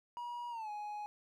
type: tone with pitch glide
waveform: triangle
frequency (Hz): 960 to 835.7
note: B5 to G#5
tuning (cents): -49 to +11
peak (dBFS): -38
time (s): 0.17-1.06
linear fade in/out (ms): 0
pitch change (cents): -240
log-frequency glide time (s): 0.5-0.7
effects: none